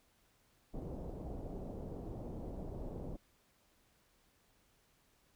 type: low-pass noise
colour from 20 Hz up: pink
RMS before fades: -44 dBFS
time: 0.73-3.17 s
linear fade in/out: 20 ms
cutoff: 660 Hz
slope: 24 dB/octave
effects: pink hiss -72 dBFS RMS until 5.35 s